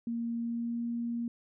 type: tone with pitch glide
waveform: sine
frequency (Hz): 233.1 to 235.3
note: A#3 to A#3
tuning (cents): 0 to +16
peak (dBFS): -31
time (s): 0.07-1.28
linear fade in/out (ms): 2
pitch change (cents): +16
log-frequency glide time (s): 0.38-0.83
effects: none